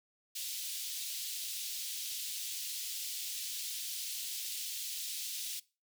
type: high-pass noise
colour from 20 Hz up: pink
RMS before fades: -40 dBFS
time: 0.35-5.6 s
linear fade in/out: 10 ms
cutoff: 3200 Hz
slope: 24 dB/octave
effects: noise-tail reverb RT60 0.3 s tail -21 dB re dry